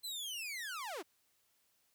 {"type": "linear sweep", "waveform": "sawtooth", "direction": "down", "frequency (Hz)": [4130, 269.1], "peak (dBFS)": -37, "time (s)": [0.03, 1.03], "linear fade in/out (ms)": 20, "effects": ["white hiss -75 dBFS RMS until 1.94 s"]}